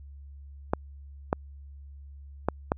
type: clicks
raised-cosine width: 1 ms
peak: -9 dBFS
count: 4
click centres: 0.735 / 1.329 / 2.486 / 2.719 s
effects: added 70 Hz sine -43 dBFS peak until 2.77 s